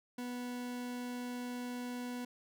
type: tone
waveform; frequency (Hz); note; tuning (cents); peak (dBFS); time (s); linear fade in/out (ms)
40% pulse; 245.9; B3; -7; -38; 0.18-2.25; 5
effects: none